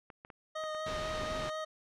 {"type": "clicks", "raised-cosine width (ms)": 0.5, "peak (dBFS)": -34, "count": 7, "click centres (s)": [0.102, 0.249, 0.302, 0.638, 0.748, 0.898, 1.02]}
{"type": "tone with vibrato", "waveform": "25% pulse", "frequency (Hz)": 622.3, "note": "D#5", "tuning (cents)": 0, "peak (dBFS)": -32, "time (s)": [0.55, 1.65], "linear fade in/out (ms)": 10, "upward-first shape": "sine", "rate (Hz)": 4.1, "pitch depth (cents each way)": 14}
{"type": "noise", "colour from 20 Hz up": "pink", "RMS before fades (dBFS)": -40, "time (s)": [0.86, 1.5], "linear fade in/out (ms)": 5}
{"effects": ["low-pass 5000 Hz 12 dB/octave"]}